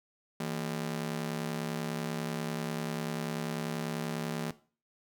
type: ring-modulated tone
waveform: sawtooth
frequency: 196.9 Hz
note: G3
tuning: 8 cents sharp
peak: -26 dBFS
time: 0.4-4.51 s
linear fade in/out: 2 ms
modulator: 35.1 Hz
effects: noise-tail reverb RT60 0.4 s tail -17 dB re dry